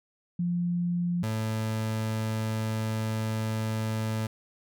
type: tone pair in turn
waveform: sine / 30% pulse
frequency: 174.61 / 110 Hz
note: F3 / A2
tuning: 0 / 0 cents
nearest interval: minor sixth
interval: 800 cents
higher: first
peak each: -25 / -25 dBFS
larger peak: neither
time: 0.39-1.23 / 1.23-4.27 s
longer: second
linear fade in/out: 5 ms
effects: none